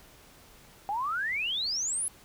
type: exponential sweep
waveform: sine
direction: up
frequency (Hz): 782 to 11000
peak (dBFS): -28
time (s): 0.89-2.08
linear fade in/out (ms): 0
effects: pink hiss -55 dBFS RMS until 2.24 s